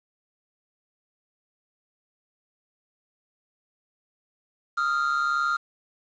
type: tone pair together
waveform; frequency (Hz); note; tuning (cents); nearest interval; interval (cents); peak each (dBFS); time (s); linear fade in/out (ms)
triangle; 1244.5 / 1386.2; D#6 / F6; 0 / -13; major second; 187; -25 / -22; 4.77-5.57; 10
effects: resampled to 16000 Hz + 8-bit